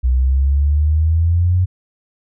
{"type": "exponential sweep", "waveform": "sine", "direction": "up", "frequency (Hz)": [61.74, 92.5], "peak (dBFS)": -11, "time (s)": [0.03, 1.66], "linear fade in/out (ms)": 20, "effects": []}